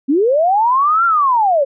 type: linear two-way sweep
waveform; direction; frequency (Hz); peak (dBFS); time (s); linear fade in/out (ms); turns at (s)
sine; up then down; 252.1 to 1396.9 to 525; -10; 0.08-1.65; 20; 1.05
effects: none